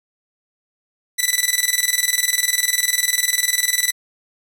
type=tone with tremolo; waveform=10% pulse; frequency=1981 Hz; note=B6; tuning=5 cents sharp; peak=-5 dBFS; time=1.18-3.92 s; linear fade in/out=20 ms; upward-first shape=square; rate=20 Hz; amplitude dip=75%; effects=none